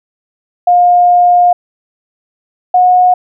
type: tone pair in turn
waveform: sine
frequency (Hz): 710 / 726.6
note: F5 / F#5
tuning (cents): +28 / -32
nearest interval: unison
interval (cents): 40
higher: second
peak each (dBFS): -4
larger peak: neither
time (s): 0.67-1.53 / 2.74-3.14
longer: first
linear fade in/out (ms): 5
effects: none